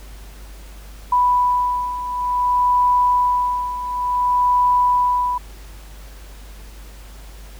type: beating tone pair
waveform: sine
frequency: 987.8 / 988.36 Hz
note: B5 / B5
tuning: 0 / +1 cents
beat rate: 0.56 Hz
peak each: -21 / -16 dBFS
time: 1.12-5.38 s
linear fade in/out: 5 ms
effects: added 50 Hz sine -36 dBFS peak until 7.59 s + pink hiss -45 dBFS RMS until 7.59 s